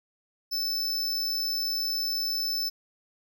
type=tone; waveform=square; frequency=5274 Hz; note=E8; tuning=in tune; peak=-27 dBFS; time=0.51-2.7 s; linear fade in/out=20 ms; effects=none